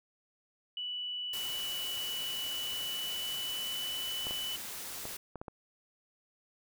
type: tone with pitch glide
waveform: sine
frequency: 2960 to 2982 Hz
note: F#7 to F#7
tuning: 0 to +13 cents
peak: -35 dBFS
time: 0.77-4.56 s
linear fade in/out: 2 ms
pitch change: +13 cents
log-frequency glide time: 2.43-3.94 s
type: noise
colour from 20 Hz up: white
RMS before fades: -42 dBFS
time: 1.33-5.17 s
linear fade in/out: 5 ms
type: clicks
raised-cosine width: 1 ms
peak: -27 dBFS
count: 6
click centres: 4.269 / 4.309 / 5.054 / 5.357 / 5.415 / 5.482 s
effects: none